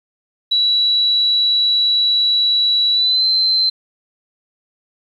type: tone with pitch glide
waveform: sine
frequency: 3923 to 4094 Hz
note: B7 to C8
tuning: -12 to -38 cents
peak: -12 dBFS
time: 0.51-3.7 s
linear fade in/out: 10 ms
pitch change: +74 cents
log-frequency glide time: 2.92-3.25 s
effects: 8-bit